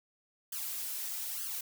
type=noise with flanger; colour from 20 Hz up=blue; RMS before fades=-38 dBFS; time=0.52-1.61 s; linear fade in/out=5 ms; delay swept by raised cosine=0.63 to 4.83 ms; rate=1.1 Hz; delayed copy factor=+0.9; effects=none